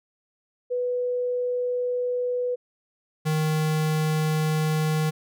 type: tone pair in turn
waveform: sine / square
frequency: 493.9 / 155.57 Hz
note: B4 / D#3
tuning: 0 / 0 cents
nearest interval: octave + minor sixth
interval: 2000 cents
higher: first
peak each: -23 / -22 dBFS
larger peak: second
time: 0.7-2.56 / 3.25-5.11 s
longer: neither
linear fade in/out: 20 ms
effects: none